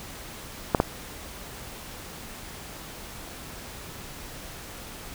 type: clicks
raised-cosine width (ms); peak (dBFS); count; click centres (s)
1; -4; 2; 0.748 / 0.801
effects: pink hiss -41 dBFS RMS until 5.14 s